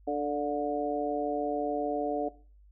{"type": "harmonic tone with a mistuned harmonic", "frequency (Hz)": 146.83, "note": "D3", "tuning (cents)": 0, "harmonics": [2, 3, 4, 5], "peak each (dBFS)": [-33, -33, -33, -33], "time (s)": [0.07, 2.29], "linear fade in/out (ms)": 10, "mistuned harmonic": 5, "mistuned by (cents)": -28, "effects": ["noise-tail reverb RT60 0.4 s tail -18 dB re dry", "added 50 Hz sine -54 dBFS peak until 2.71 s"]}